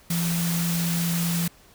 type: tone in noise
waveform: sine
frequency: 170 Hz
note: F3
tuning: 46 cents flat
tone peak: -23 dBFS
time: 0.1-1.48 s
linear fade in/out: 5 ms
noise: white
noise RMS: -30 dBFS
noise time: 0.1-1.48 s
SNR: +4 dB
effects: pink hiss -54 dBFS RMS until 1.74 s